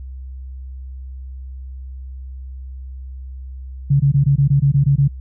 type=tone bursts; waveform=sine; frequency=140 Hz; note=C#3; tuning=18 cents sharp; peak=-10 dBFS; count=10; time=3.9-5.08 s; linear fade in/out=10 ms; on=100 ms; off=20 ms; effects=added 65 Hz sine -29 dBFS peak until 5.2 s